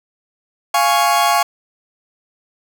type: chord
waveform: 40% pulse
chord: Db major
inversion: first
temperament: equal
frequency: 698.5 / 830.6 / 1108.7 Hz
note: F5 / Ab5 / Db6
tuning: 0 / 0 / 0 cents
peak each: -16 dBFS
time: 0.74-1.43 s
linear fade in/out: 5 ms
effects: none